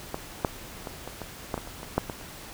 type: clicks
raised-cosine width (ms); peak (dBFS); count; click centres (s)
1; -15 / -8 / -20 / -22 / -21 / -13 / -18 / -28 / -24 / -8 / -18 / -28; 12; 0.144 / 0.448 / 0.872 / 1.076 / 1.217 / 1.542 / 1.578 / 1.674 / 1.831 / 1.98 / 2.098 / 2.212
effects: pink hiss -43 dBFS RMS until 2.53 s